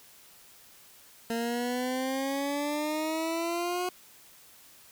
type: exponential sweep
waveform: 20% pulse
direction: up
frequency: 228.8 to 364.2 Hz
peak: -24 dBFS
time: 1.3-3.89 s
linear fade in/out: 2 ms
effects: white hiss -55 dBFS RMS until 4.91 s